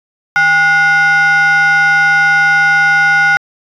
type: tone with frequency modulation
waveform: sine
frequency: 1450 Hz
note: F#6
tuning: 35 cents flat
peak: -4 dBFS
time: 0.36-3.37 s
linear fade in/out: 0 ms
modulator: 646 Hz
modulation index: 0.73
effects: tanh soft clip ceiling -6 dBFS